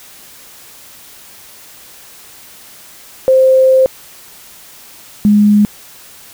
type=tone pair in turn; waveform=sine; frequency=523.3 / 207.7 Hz; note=C5 / G#3; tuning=0 / 0 cents; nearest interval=octave + major third; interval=1600 cents; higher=first; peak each=-5 dBFS; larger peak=neither; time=3.28-3.86 / 5.25-5.65 s; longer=first; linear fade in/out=0 ms; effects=white hiss -38 dBFS RMS until 6.33 s